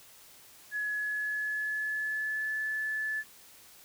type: tone with pitch glide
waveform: sine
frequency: 1693 to 1734.6 Hz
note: G#6 to A6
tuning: +33 to -25 cents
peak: -30 dBFS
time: 0.71-3.24 s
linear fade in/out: 50 ms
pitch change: +42 cents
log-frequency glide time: 0.91-2.55 s
effects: white hiss -55 dBFS RMS until 3.84 s